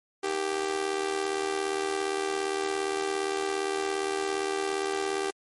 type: tone with amplitude modulation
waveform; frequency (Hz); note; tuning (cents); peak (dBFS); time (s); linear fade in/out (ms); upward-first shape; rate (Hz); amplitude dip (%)
sawtooth; 392; G4; 0; -20; 0.23-5.31; 10; sine; 77.4; 75
effects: MP3 48 kbps